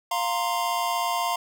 square chord, F suspended fourth, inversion none, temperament just, 698.5 / 931.3 / 1047.7 Hz, F5 / Bb5 / C6, 0 / -2 / +2 cents, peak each -29 dBFS, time 0.11-1.36 s, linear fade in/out 5 ms, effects none

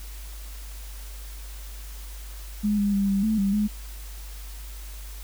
sine tone with pitch steps, 208.3 / 203 / 198.6 / 196.9 / 218.1 / 197.4 / 209.4 Hz, G#3 / G#3 / G3 / G3 / A3 / G3 / G#3, +5 / -39 / +23 / +8 / -15 / +12 / +15 cents, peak -20 dBFS, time 2.63-3.68 s, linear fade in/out 20 ms, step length 150 ms, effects added 50 Hz sine -36 dBFS peak until 5.23 s + white hiss -46 dBFS RMS until 5.23 s

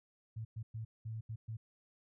sine tone bursts at uneven times, 111.3 Hz, A2, 20 cents sharp, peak -39 dBFS, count 6, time 0.36-0.45 / 0.56-0.63 / 0.74-0.85 / 1.05-1.21 / 1.29-1.36 / 1.48-1.57 s, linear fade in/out 10 ms, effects none

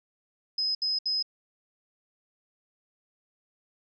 sine tone bursts, 5070 Hz, D#8, 32 cents sharp, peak -25 dBFS, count 3, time 0.58-1.226 s, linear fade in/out 5 ms, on 170 ms, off 68 ms, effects none

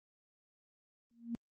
sine tone with exponential growth, 233.7 Hz, A#3, 5 cents sharp, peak -32 dBFS, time 1.11-1.35 s, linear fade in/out 0 ms, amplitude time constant 51 ms, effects high-pass 60 Hz 12 dB/octave + Opus 32 kbps

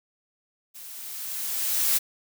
blue noise with level ramp, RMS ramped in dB -43 to -21 dBFS, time 0.74-1.99 s, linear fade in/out 20 ms, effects none

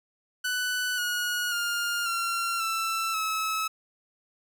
sawtooth tone with pitch steps, 1492 / 1450.4 / 1409.9 / 1370.5 / 1332.3 / 1295.1 Hz, F#6 / F#6 / F6 / F6 / E6 / E6, +14 / -35 / +16 / -33 / +18 / -31 cents, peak -23 dBFS, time 0.44-3.68 s, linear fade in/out 10 ms, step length 540 ms, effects none

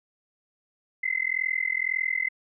sine tone with amplitude modulation, 2057 Hz, C7, 30 cents flat, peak -20 dBFS, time 1.03-2.29 s, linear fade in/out 10 ms, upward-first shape sine, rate 41.9 Hz, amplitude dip 100%, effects none

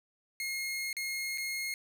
sawtooth tone with dropouts, 2150 Hz, C7, 47 cents sharp, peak -30 dBFS, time 0.4-1.74 s, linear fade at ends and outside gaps 1 ms, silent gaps 0.929-0.967 / 1.376-1.381 s, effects none

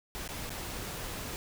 pink noise with dropouts, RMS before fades -39 dBFS, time 0.15-1.36 s, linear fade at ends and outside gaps 0 ms, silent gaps 0.277-0.289 / 0.494-0.504 s, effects none

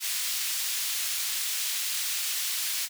pink high-pass noise, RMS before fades -30 dBFS, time 0-2.89 s, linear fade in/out 50 ms, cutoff 3100 Hz, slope 12 dB/octave, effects none

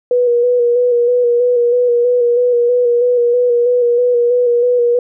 sine tone with vibrato, 484.8 Hz, B4, 32 cents flat, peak -9 dBFS, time 0.11-4.99 s, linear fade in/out 2 ms, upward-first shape square, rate 3.1 Hz, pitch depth 25 cents each way, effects none

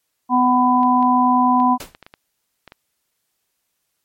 harmonic tone, 250 Hz, B3, 21 cents sharp, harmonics 1 / 3 / 4, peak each -16 / -18 / -15 dBFS, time 0.29-1.78 s, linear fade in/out 50 ms
clicks, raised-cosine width 0.3 ms, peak -23 dBFS, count 10, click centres 0.832 / 1.027 / 1.601 / 1.825 / 1.949 / 2.027 / 2.065 / 2.139 / 2.677 / 2.721 s
pink noise with exponential decay, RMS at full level -27 dBFS, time 1.8-1.97 s, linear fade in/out 5 ms, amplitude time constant 35 ms
effects white hiss -72 dBFS RMS until 4.04 s + MP3 64 kbps

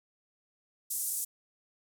pink band-pass noise, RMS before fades -34 dBFS, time 0.9-1.25 s, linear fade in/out 10 ms, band 7900 to 14000 Hz, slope 24 dB/octave, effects none

